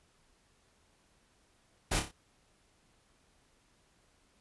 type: noise with echo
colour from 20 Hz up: pink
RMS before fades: -30 dBFS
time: 1.91-2 s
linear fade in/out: 10 ms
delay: 29 ms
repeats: 4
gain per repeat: -6 dB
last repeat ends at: 2.116 s
effects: pink hiss -69 dBFS RMS until 4.4 s + resampled to 24000 Hz